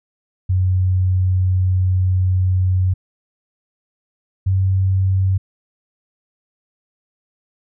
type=tone pair in turn; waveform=sine; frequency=92.5 / 95.05 Hz; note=F#2 / F#2; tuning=0 / +47 cents; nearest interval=unison; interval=47 cents; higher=second; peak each=-13 dBFS; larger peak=neither; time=0.49-2.94 / 4.46-5.38 s; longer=first; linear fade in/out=10 ms; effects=none